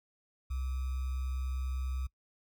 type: tone with sample-and-hold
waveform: sine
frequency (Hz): 65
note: C2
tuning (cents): -11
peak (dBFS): -32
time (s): 0.5-2.07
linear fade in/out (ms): 10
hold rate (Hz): 1225
effects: noise-tail reverb RT60 0.1 s tail -22 dB re dry